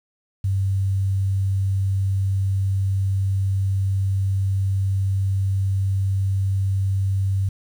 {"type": "tone", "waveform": "sine", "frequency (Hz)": 96.9, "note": "G2", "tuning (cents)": -20, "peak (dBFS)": -18, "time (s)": [0.44, 7.49], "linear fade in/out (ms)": 5, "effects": ["8-bit"]}